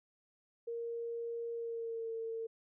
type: tone with pitch glide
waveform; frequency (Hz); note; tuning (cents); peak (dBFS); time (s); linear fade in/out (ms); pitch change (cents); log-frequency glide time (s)
sine; 466.2 to 452.7; A#4 to A4; 0 to +49; -37; 0.67-2.47; 10; -51; 1.53-2.12
effects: none